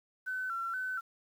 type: tone with vibrato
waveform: sine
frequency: 1434 Hz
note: F6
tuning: 45 cents sharp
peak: -33 dBFS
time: 0.26-1.01 s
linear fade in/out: 20 ms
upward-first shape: square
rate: 2.1 Hz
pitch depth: 95 cents each way
effects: 10-bit